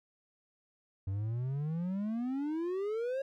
triangle exponential sweep, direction up, 93.8 to 552 Hz, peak -30 dBFS, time 1.07-3.22 s, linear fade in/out 5 ms, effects none

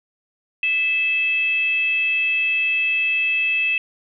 sine tone with frequency modulation, 2618 Hz, E7, 13 cents flat, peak -17 dBFS, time 0.63-3.78 s, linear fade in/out 2 ms, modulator 614 Hz, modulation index 0.32, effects none

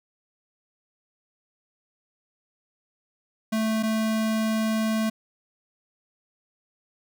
square tone pair in turn, 220 / 220 Hz, A3 / A3, 0 / 0 cents, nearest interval unison, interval 0 cents, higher neither, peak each -23 dBFS, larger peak neither, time 3.52-3.83 / 3.83-5.1 s, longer second, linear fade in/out 10 ms, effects none

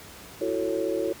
sine chord, F# minor seventh, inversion third, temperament just, 333 / 370 / 444 / 555 Hz, E4 / F#4 / A4 / C#5, +18 / 0 / +16 / +2 cents, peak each -30 dBFS, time 0.41-1.13 s, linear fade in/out 5 ms, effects pink hiss -45 dBFS RMS until 1.2 s + high-pass 60 Hz 12 dB/octave

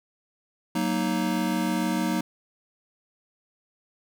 square chord, D# minor, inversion first, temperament just, 186.68 / 233.3 / 311.1 Hz, F#3 / A#3 / D#4, +16 / +2 / 0 cents, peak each -29 dBFS, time 0.75-2.21 s, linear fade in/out 5 ms, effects none

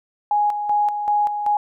sine tone with tremolo, 830.6 Hz, G#5, in tune, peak -15 dBFS, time 0.31-1.57 s, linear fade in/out 2 ms, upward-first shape square, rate 2.6 Hz, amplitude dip 55%, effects none

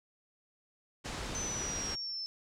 pink low-pass noise, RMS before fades -40 dBFS, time 1.04-1.96 s, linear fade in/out 20 ms, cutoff 7800 Hz, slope 24 dB/octave
sine exponential sweep, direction down, 6130 to 5270 Hz, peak -36 dBFS, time 1.35-2.26 s, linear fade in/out 0 ms
effects none

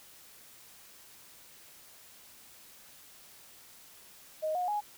sine tone with pitch steps, 624 / 720.9 / 832.9 Hz, D#5 / F#5 / G#5, +5 / -45 / +5 cents, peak -29 dBFS, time 4.42-4.81 s, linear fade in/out 20 ms, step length 130 ms, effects white hiss -55 dBFS RMS until 4.97 s

